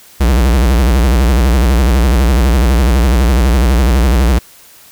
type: tone with vibrato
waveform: square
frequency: 62 Hz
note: B1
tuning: 7 cents sharp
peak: -8 dBFS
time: 0.2-4.39 s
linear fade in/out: 10 ms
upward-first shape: sine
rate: 12 Hz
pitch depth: 200 cents each way
effects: white hiss -41 dBFS RMS until 4.91 s